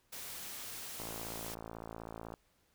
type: noise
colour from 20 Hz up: white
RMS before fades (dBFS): -45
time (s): 0.12-1.55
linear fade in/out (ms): 10
type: click train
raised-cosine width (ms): 1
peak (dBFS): -30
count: 76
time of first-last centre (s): 1-2.339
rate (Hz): 56
effects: pink hiss -73 dBFS RMS until 2.74 s